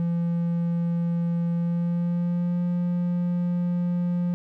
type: tone with pitch glide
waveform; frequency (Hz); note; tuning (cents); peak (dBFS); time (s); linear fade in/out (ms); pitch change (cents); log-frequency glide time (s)
triangle; 170.5 to 175.7; F3 to F3; -41 to +11; -20; 0-4.34; 0; +52; 1.54-2.63
effects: none